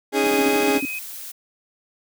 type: chord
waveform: 30% pulse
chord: C# suspended second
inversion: none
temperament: equal with one note detuned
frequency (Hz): 277.2 / 311.1 / 412.2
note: C#4 / D#4 / G#4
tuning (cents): 0 / 0 / -13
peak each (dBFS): -21 / -23 / -17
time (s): 0.12-0.81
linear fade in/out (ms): 50
type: tone with pitch glide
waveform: sine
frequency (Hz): 2503 to 2522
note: D#7 to D#7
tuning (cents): +10 to +23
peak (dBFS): -27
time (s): 0.16-0.99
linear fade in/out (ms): 5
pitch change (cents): +13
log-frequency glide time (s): 0.4-0.54
type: tone bursts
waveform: sine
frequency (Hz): 275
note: C#4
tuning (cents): -14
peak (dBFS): -22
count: 9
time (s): 0.24-0.852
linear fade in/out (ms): 2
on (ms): 28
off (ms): 45
type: noise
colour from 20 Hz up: blue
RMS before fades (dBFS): -35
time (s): 0.25-1.32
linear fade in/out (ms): 10
effects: none